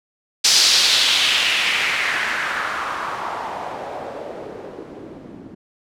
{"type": "noise with low-pass filter sweep", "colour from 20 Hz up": "blue", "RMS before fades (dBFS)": -21, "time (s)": [0.44, 5.55], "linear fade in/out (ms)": 10, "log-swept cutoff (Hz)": [5200, 260], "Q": 2.4, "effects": []}